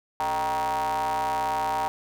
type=ring-modulated tone; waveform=square; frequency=82.7 Hz; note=E2; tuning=6 cents sharp; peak=-22 dBFS; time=0.2-1.88 s; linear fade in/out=0 ms; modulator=859 Hz; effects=none